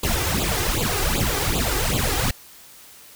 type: noise with flanger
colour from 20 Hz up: pink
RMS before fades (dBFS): -22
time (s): 0.03-2.31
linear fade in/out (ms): 5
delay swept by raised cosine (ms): 0.26 to 2.56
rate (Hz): 2.6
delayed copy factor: +0.95
effects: white hiss -46 dBFS RMS until 3.15 s